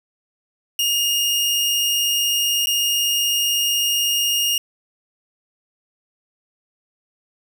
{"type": "tone with dropouts", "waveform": "sawtooth", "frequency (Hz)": 2842, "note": "F7", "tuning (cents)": 30, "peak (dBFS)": -14, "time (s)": [0.79, 4.58], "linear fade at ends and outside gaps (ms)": 2, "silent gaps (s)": [2.659, 2.67], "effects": []}